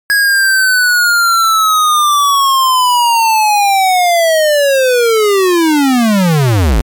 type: linear sweep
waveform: square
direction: down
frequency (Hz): 1661.2 to 43.65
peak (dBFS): -8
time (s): 0.1-6.81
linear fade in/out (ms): 0
effects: MP3 96 kbps